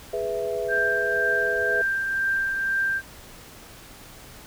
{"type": "chord", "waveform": "sine", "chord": "E major", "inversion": "first", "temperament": "equal", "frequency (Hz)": [415.3, 493.9, 659.3], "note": ["G#4", "B4", "E5"], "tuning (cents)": [0, 0, 0], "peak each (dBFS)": -29, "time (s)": [0.13, 1.82], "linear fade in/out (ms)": 5}
{"type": "tone with tremolo", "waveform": "sine", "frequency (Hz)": 1580, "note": "G6", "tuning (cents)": 13, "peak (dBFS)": -20, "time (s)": [0.68, 3.02], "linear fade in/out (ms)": 50, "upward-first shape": "triangle", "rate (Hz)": 2, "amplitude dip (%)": 40}
{"effects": ["pink hiss -45 dBFS RMS until 4.46 s"]}